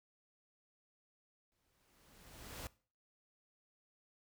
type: noise with exponential growth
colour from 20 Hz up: pink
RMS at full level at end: -45 dBFS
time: 1.52-2.67 s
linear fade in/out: 0 ms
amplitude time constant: 250 ms
effects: noise-tail reverb RT60 0.4 s tail -20 dB re dry